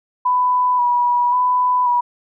sine tone with vibrato, 984 Hz, B5, 7 cents flat, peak -13 dBFS, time 0.25-2.01 s, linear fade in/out 10 ms, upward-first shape square, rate 0.93 Hz, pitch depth 22 cents each way, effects none

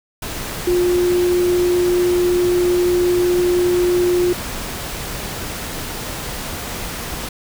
sine tone in noise, 355.6 Hz, F4, 31 cents sharp, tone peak -13 dBFS, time 0.67-4.33 s, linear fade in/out 5 ms, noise pink, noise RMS -27 dBFS, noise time 0.22-7.29 s, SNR +11 dB, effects none

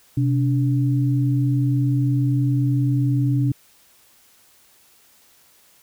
sine tone pair together, 128.42 / 288.3 Hz, C3 / D4, -32 / -32 cents, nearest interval octave + major second, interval 1400 cents, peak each -17 / -23 dBFS, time 0.17-3.52 s, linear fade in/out 5 ms, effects white hiss -55 dBFS RMS until 5.82 s

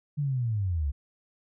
sine linear sweep, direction down, 150 to 65.41 Hz, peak -25 dBFS, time 0.17-0.92 s, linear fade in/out 20 ms, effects none

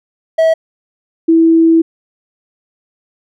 triangle / sine tone pair in turn, 647 / 327.7 Hz, E5 / E4, -32 / -10 cents, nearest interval octave, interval 1178 cents, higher first, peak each -5 dBFS, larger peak neither, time 0.38-0.54 / 1.28-1.82 s, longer second, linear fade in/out 10 ms, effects none

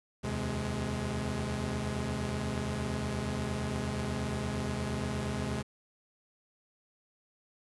sawtooth tone cluster, 76.9 / 85.4 / 129.3 / 209.4 Hz, D#2 / F2 / C3 / G#3, -20 / -38 / -20 / +15 cents, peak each -35 / -38 / -32 / -32 dBFS, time 0.23-5.63 s, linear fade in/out 20 ms, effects resampled to 24000 Hz + 10-bit

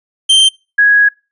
45% pulse / sine tone pair in turn, 3137 / 1661.8 Hz, G7 / G#6, +1 / +1 cents, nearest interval major seventh, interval 1100 cents, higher first, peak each -5 dBFS, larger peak neither, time 0.29-0.49 / 0.78-1.09 s, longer second, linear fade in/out 10 ms, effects noise-tail reverb RT60 0.3 s tail -25 dB re dry + resampled to 24000 Hz

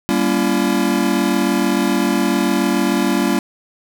square chord, G diminished seventh, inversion none, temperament just, 196 / 235.2 / 282.2 / 338.7 Hz, G3 / Bb3 / Db4 / Fb4, 0 / +16 / +31 / +47 cents, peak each -21 dBFS, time 0.09-3.39 s, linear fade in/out 0 ms, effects none

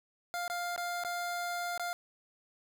25% pulse tone with dropouts, 701 Hz, F5, 6 cents sharp, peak -30 dBFS, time 0.34-1.93 s, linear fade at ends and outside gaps 0 ms, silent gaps 0.479-0.499 / 0.762-0.778 / 1.037-1.048 / 1.777-1.796 s, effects none

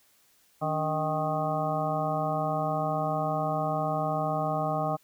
harmonic tone with a mistuned harmonic, 155.56 Hz, D#3, in tune, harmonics 1 / 2 / 3 / 4 / 5 / 7 / 8, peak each -32 / -37 / -40 / -31 / -31 / -36 / -36 dBFS, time 0.61-4.97 s, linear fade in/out 20 ms, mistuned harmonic 2, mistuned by -120 cents, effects white hiss -64 dBFS RMS until 5.03 s

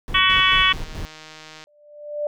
brown noise with tremolo, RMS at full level -29 dBFS, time 0.08-1.05 s, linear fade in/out 0 ms, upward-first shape square, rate 4.6 Hz, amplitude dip 65%
harmonic tone, 375.3 Hz, F#4, 25 cents sharp, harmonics 3 / 4 / 5 / 6 / 7 / 8 / 9, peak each -20 / -25 / -22 / -22 / -23 / -21 / -21 dBFS, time 0.14-0.73 s, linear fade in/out 10 ms
click train, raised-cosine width 0.2 ms, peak -23 dBFS, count 210, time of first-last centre 0.3-1.64 s, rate 156 Hz
sine tone with exponential growth, 591 Hz, D5, 11 cents sharp, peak -19 dBFS, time 1.67-2.27 s, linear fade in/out 2 ms, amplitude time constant 130 ms
effects none

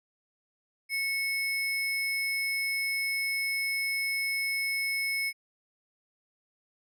sine tone with sample-and-hold, 2200 Hz, C#7, 14 cents flat, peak -27 dBFS, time 0.89-5.33 s, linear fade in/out 50 ms, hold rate 7350 Hz, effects low-pass 12000 Hz 12 dB/octave

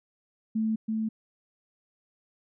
sine tone with echo, 220 Hz, A3, in tune, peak -24 dBFS, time 0.55-0.76 s, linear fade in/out 10 ms, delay 330 ms, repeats 1, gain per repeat -2 dB, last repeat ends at 1.09 s, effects none

